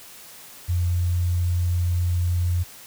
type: tone with quantisation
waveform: sine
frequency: 88 Hz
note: F2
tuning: 14 cents sharp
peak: -19 dBFS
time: 0.68-2.64 s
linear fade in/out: 20 ms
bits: 8
effects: white hiss -44 dBFS RMS until 2.86 s